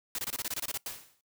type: noise bursts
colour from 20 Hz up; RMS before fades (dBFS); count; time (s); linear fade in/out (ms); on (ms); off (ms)
white; -34; 11; 0.15-0.775; 2; 35; 24
type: noise with exponential decay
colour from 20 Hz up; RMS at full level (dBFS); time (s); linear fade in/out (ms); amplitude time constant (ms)
white; -35; 0.86-1.21; 2; 74
effects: noise-tail reverb RT60 0.2 s tail -25 dB re dry